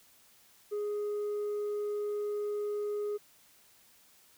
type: tone with tanh clipping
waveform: sine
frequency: 415.3 Hz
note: G#4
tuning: in tune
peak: -32 dBFS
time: 0.71-3.18 s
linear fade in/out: 20 ms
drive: 2 dB
effects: white hiss -62 dBFS RMS until 4.37 s